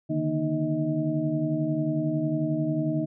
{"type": "tone cluster", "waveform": "sine", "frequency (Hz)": [144.3, 155.4, 237.1, 309.2, 634], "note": ["D3", "D#3", "A#3", "D#4", "D#5"], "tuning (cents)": [-30, -2, 30, -11, 32], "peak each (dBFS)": [-32, -29, -33, -27, -33], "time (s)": [0.09, 3.06], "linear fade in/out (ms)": 20, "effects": []}